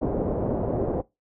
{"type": "low-pass noise", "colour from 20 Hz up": "white", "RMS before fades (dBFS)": -26, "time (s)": [0.01, 1.02], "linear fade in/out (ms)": 20, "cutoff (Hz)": 600, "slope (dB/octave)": 24, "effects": ["noise-tail reverb RT60 0.2 s tail -20 dB re dry"]}